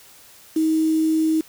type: tone with quantisation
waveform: sine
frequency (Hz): 316.9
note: D#4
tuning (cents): +32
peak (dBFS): -16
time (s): 0.56-1.41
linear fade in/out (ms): 5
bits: 6
effects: white hiss -48 dBFS RMS until 1.48 s